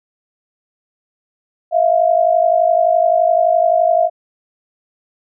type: tone pair together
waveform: sine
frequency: 646.8 / 698.5 Hz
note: E5 / F5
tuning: -33 / 0 cents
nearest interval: minor second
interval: 133 cents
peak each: -13 dBFS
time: 1.71-4.1 s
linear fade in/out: 50 ms
effects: none